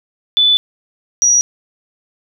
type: tone pair in turn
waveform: sine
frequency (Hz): 3486 / 5787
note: A7 / F#8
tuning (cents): -17 / -39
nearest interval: major sixth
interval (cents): 878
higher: second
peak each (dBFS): -8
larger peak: neither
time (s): 0.37-0.57 / 1.22-1.41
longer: first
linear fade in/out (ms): 0
effects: none